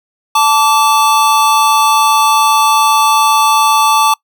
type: tone pair together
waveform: square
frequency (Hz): 880 / 1157.5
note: A5 / D6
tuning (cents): 0 / -25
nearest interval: perfect fourth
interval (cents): 475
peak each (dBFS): -11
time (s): 0.35-4.14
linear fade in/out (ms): 5
effects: noise-tail reverb RT60 0.1 s tail -25 dB re dry